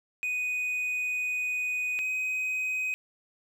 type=tone pair in turn; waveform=triangle; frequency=2489 / 2515 Hz; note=D#7 / D#7; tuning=0 / +18 cents; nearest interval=unison; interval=18 cents; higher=second; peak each=-26 dBFS; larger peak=neither; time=0.23-1.99 / 1.99-2.94 s; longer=first; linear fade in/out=0 ms; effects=none